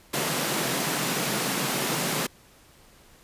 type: high-pass noise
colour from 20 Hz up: pink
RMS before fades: -27 dBFS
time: 0.13-2.27 s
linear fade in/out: 10 ms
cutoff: 130 Hz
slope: 96 dB/octave
effects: pink hiss -55 dBFS RMS until 3.23 s + resampled to 32000 Hz